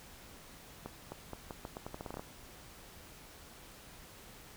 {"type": "accelerating click train", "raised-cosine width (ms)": 1, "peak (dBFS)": -27, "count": 14, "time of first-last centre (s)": [0.86, 2.195], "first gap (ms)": 260, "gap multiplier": 0.82, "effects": ["pink hiss -54 dBFS RMS until 4.56 s"]}